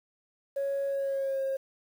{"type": "tone with pitch glide", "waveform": "sine", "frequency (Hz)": [554.4, 538], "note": ["C#5", "C5"], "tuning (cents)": [0, 48], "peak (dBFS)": -26, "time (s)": [0.56, 1.57], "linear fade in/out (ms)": 10, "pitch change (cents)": -52, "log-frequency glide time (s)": [0.87, 1.42], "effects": ["tanh soft clip ceiling -25 dBFS", "9-bit"]}